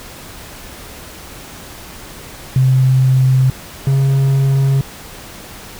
sine / triangle tone pair in turn, 130.5 / 136.12 Hz, C3 / C#3, -4 / -31 cents, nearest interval minor second, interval 73 cents, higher second, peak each -8 dBFS, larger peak neither, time 2.56-3.5 / 3.87-4.81 s, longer neither, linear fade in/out 2 ms, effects pink hiss -34 dBFS RMS until 5.79 s

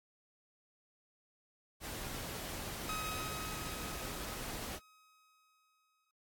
pink noise, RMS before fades -43 dBFS, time 1.8-4.8 s, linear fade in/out 50 ms
sawtooth tone with exponential decay, 1267 Hz, D#6, 31 cents sharp, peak -34 dBFS, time 2.89-6.11 s, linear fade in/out 2 ms, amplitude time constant 700 ms
effects AAC 64 kbps

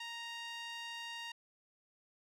sawtooth tone with band-pass filter, 932.3 Hz, A#5, in tune, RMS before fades -45 dBFS, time 0-1.32 s, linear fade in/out 5 ms, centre 3000 Hz, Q 1.3, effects none

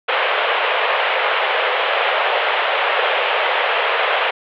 pink band-pass noise, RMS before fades -18 dBFS, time 0.08-4.31 s, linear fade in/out 10 ms, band 470 to 3300 Hz, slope 48 dB/octave, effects none

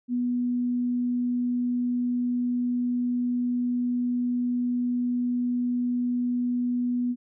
sine tone, 245 Hz, B3, 14 cents flat, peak -23 dBFS, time 0.08-7.16 s, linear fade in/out 50 ms, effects none

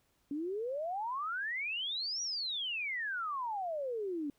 sine exponential two-way sweep, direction up then down, 277.1 to 5840 to 277.1 Hz, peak -34 dBFS, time 0.31-4.3 s, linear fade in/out 2 ms, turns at 2.22 s, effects pink hiss -74 dBFS RMS until 4.38 s

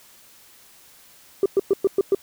sine tone bursts, 392 Hz, G4, in tune, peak -12 dBFS, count 6, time 1.43-2.148 s, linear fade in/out 2 ms, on 28 ms, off 110 ms, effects tanh soft clip ceiling -11 dBFS + white hiss -51 dBFS RMS until 2.22 s

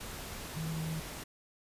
sine tone in noise, 160 Hz, D#3, 49 cents sharp, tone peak -34 dBFS, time 0.56-1 s, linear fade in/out 10 ms, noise pink, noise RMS -43 dBFS, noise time 0-1.24 s, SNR +6 dB, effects resampled to 32000 Hz

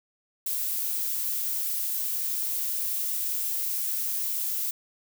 violet noise, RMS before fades -29 dBFS, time 0.46-4.71 s, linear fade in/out 5 ms, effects none

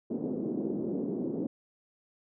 pink band-pass noise, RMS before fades -33 dBFS, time 0.1-1.47 s, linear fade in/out 5 ms, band 210 to 410 Hz, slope 24 dB/octave, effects none

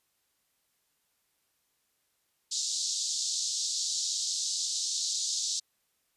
white band-pass noise, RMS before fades -32 dBFS, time 2.51-5.6 s, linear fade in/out 10 ms, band 3800 to 7500 Hz, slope 48 dB/octave, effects white hiss -75 dBFS RMS until 6.16 s + resampled to 32000 Hz

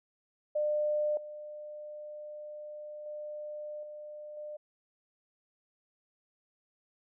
sine tone with level steps, 600 Hz, D5, 37 cents sharp, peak -27 / -41 / -38 / -42 / -39 dBFS, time 0.55-4.57 s, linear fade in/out 10 ms, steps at 1.17 / 3.06 / 3.83 / 4.37 s, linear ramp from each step 2 ms, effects none

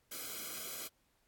white noise with comb filter, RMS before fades -43 dBFS, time 0.11-0.88 s, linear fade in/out 10 ms, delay 1.1 ms, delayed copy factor -1, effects pink hiss -75 dBFS RMS until 1.27 s + AAC 64 kbps

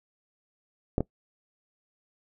clicks, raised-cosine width 2 ms, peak -10 / -13 dBFS, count 2, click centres 0.981 / 1.006 s, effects noise-tail reverb RT60 0.1 s tail -20 dB re dry

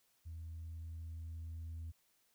sine tone with level ramp, 81.7 Hz, E2, 15 cents flat, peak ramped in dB -43 to -40 dBFS, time 0.25-1.92 s, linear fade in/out 20 ms, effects tanh soft clip ceiling -41 dBFS + white hiss -75 dBFS RMS until 2.34 s

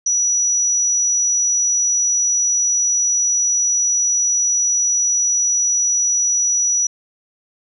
sine tone, 5870 Hz, F#8, 15 cents flat, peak -14 dBFS, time 0.06-6.87 s, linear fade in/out 5 ms, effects none

